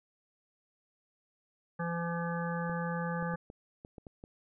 harmonic tone, 170 Hz, F3, 46 cents flat, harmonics 1 / 3 / 5 / 7 / 9 / 10, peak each -34 / -39 / -41 / -42 / -44 / -44 dBFS, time 1.79-3.36 s, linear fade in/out 10 ms
clicks, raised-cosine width 2 ms, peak -33 dBFS, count 8, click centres 2.696 / 3.226 / 3.338 / 3.501 / 3.849 / 3.982 / 4.068 / 4.239 s
effects none

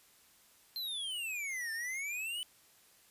square exponential two-way sweep, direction down then up, 4186 to 1770 to 3029 Hz, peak -37 dBFS, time 0.76-2.43 s, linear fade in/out 0 ms, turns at 1.72 s, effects white hiss -64 dBFS RMS until 3.1 s + resampled to 32000 Hz

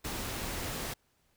pink noise, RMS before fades -37 dBFS, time 0.04-0.94 s, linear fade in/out 10 ms, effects pink hiss -72 dBFS RMS until 1.36 s

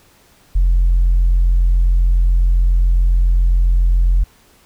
sine tone, 43.65 Hz, F1, in tune, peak -8 dBFS, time 0.55-4.24 s, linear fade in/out 10 ms, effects tanh soft clip ceiling -7 dBFS + pink hiss -51 dBFS RMS until 4.65 s

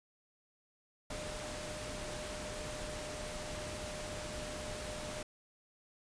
sine tone in noise, 606 Hz, D#5, 46 cents flat, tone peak -45 dBFS, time 1.1-5.23 s, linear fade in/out 5 ms, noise pink, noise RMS -43 dBFS, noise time 1.1-5.23 s, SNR -5 dB, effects resampled to 22050 Hz

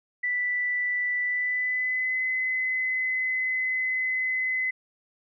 sine tone with pitch glide, 1975.5 to 2031 Hz, B6 to B6, 0 to +48 cents, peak -24 dBFS, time 0.23-4.71 s, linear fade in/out 10 ms, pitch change +48 cents, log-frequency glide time 1.22-2.22 s, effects none

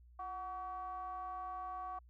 triangle ring-modulated tone, 197.2 Hz, G3, 11 cents sharp, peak -36 dBFS, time 0.19-1.99 s, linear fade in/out 5 ms, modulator 936 Hz, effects added 60 Hz sine -58 dBFS peak until 2.09 s

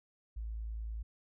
sine tone, 55 Hz, A1, in tune, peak -37 dBFS, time 0.36-1.03 s, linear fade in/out 10 ms, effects none

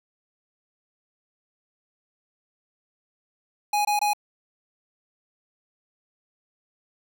square tone bursts, 830.6 Hz, G#5, in tune, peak -21 dBFS, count 3, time 3.73-4.134 s, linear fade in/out 5 ms, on 120 ms, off 22 ms, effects none

